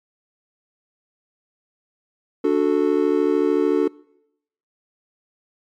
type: chord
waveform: triangle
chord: D major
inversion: none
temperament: just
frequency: 293.7 / 367.1 / 440.5 Hz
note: D4 / F#4 / A4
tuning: 0 / -14 / +2 cents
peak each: -18 / -18 / -18 dBFS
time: 2.44-3.88 s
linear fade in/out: 5 ms
effects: noise-tail reverb RT60 0.8 s tail -23 dB re dry + MP3 96 kbps